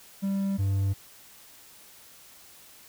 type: tone pair in turn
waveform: triangle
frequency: 196 / 98 Hz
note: G3 / G2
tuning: 0 / 0 cents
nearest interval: octave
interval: 1200 cents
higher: first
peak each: -23 / -21 dBFS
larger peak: second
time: 0.22-0.58 / 0.58-0.94 s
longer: neither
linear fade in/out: 20 ms
effects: white hiss -52 dBFS RMS until 2.88 s